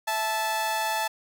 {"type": "tone pair together", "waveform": "sawtooth", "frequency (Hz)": [659.3, 872.6], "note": ["E5", "A5"], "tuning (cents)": [0, -15], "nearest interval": "perfect fourth", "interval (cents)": 485, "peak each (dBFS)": [-29, -22], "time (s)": [0.07, 1.08], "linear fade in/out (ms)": 10, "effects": []}